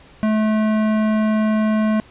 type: tone with hard clipping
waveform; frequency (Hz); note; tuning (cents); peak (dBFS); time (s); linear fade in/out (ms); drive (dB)
sine; 216.2; A3; -30; -17; 0.23-2; 0; 16
effects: pink hiss -47 dBFS RMS until 2.1 s + resampled to 8000 Hz